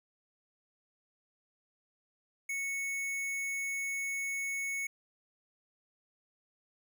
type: tone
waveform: square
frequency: 2210 Hz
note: C#7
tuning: 6 cents flat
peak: -34 dBFS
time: 2.49-4.87 s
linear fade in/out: 5 ms
effects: none